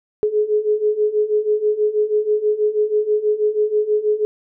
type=beating tone pair; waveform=sine; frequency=419.8 / 426 Hz; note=G#4 / G#4; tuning=+19 / +44 cents; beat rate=6.2 Hz; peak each=-20 / -17 dBFS; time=0.23-4.25 s; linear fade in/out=0 ms; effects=none